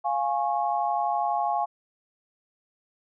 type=chord; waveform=sine; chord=Db major; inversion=first; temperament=equal with one note detuned; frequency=698.5 / 830.6 / 1093.5 Hz; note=F5 / Ab5 / Db6; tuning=0 / 0 / -24 cents; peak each=-27 / -26 / -31 dBFS; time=0.04-1.66 s; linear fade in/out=20 ms; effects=none